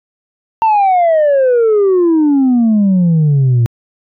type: exponential sweep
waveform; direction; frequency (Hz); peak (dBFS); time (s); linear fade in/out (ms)
sine; down; 913 to 114.5; -5; 0.62-3.66; 0
effects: tanh soft clip ceiling -6 dBFS